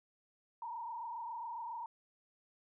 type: tone with frequency modulation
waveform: sine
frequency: 932.3 Hz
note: A#5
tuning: in tune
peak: -40 dBFS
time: 0.62-1.86 s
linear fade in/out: 2 ms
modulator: 27.3 Hz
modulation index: 1.5
effects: none